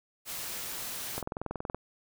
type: noise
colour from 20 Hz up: white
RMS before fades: -38 dBFS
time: 0.25-1.23 s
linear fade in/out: 50 ms
type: click train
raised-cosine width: 1 ms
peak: -20 dBFS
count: 13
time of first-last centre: 1.18-1.746 s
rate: 21.2 Hz
effects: none